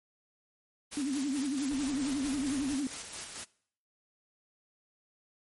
white noise with tremolo, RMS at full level -40 dBFS, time 0.91-3.45 s, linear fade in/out 20 ms, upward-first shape square, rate 4.5 Hz, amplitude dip 35%
sine tone with vibrato, 277.1 Hz, C#4, 1 cent flat, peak -29 dBFS, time 0.97-2.87 s, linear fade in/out 2 ms, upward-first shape sine, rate 11 Hz, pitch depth 130 cents each way
pink noise, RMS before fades -45 dBFS, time 1.71-2.75 s, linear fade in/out 0 ms
effects noise-tail reverb RT60 0.6 s tail -22 dB re dry + MP3 48 kbps

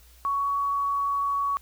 sine tone with pitch glide, 1117 to 1123.5 Hz, C#6 to C#6, +13 to +23 cents, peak -23 dBFS, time 0.25-1.57 s, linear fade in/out 0 ms, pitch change +10 cents, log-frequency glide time 0.38-0.48 s, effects added 60 Hz sine -52 dBFS peak until 1.61 s + white hiss -57 dBFS RMS until 1.61 s

